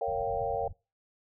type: chord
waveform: sine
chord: G half-diminished seventh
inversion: first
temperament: equal with one note detuned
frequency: 463.5 / 554.4 / 698.5 / 784 Hz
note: Bb4 / Db5 / F5 / G5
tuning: -10 / 0 / 0 / 0 cents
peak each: -34 dBFS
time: 0.01-0.68 s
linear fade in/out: 5 ms
type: low-pass noise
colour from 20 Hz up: white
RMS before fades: -44 dBFS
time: 0.07-0.73 s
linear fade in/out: 10 ms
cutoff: 120 Hz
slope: 24 dB/octave
effects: noise-tail reverb RT60 0.3 s tail -25 dB re dry